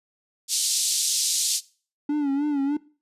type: band-pass noise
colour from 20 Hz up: white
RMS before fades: -24 dBFS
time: 0.48-1.61 s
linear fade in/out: 50 ms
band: 3900 to 9000 Hz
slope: 24 dB/octave
type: tone with vibrato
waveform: triangle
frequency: 285.9 Hz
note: D4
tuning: 46 cents flat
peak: -19 dBFS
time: 2.09-2.77 s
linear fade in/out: 5 ms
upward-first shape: sine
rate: 3.3 Hz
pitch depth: 80 cents each way
effects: noise-tail reverb RT60 0.4 s tail -21 dB re dry + resampled to 32000 Hz